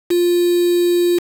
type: tone with quantisation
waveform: sine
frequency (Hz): 350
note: F4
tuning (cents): +4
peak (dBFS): -12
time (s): 0.1-1.19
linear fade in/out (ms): 10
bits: 4
effects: none